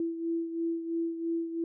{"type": "beating tone pair", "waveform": "sine", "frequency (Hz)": [332.2, 335.2], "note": ["E4", "E4"], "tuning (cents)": [13, 29], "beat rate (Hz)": 3, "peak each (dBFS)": [-30, -37], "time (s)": [0, 1.64], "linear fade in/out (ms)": 2, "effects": []}